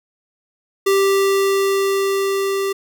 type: tone with level ramp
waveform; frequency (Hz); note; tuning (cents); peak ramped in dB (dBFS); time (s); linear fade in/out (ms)
square; 392; G4; 0; -13 to -19; 0.86-2.73; 10
effects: none